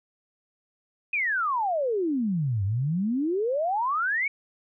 sine exponential two-way sweep, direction down then up, 2544 to 93.9 to 2298 Hz, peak -23 dBFS, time 1.13-4.28 s, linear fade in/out 5 ms, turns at 2.64 s, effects none

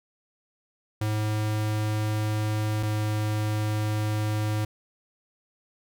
square tone pair in turn, 107.1 / 106.71 Hz, A2 / G#2, -46 / +47 cents, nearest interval unison, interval 7 cents, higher first, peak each -25 dBFS, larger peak neither, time 1.01-2.83 / 2.83-4.65 s, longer neither, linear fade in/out 5 ms, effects none

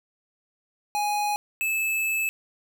square tone pair in turn, 830.6 / 2613 Hz, G#5 / E7, 0 / -16 cents, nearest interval octave + minor sixth, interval 1984 cents, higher second, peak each -24 dBFS, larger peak neither, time 0.95-1.36 / 1.61-2.29 s, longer second, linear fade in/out 0 ms, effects none

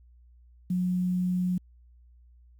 sine tone with quantisation, 181.1 Hz, F#3, 37 cents flat, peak -24 dBFS, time 0.7-1.58 s, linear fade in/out 5 ms, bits 9, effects added 60 Hz sine -53 dBFS peak until 2.59 s

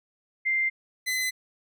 sine / sawtooth tone pair in turn, 2093 / 2026 Hz, C7 / B6, 0 / +44 cents, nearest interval minor second, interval 56 cents, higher first, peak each -22 dBFS, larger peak neither, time 0.45-0.7 / 1.06-1.31 s, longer neither, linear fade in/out 20 ms, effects none

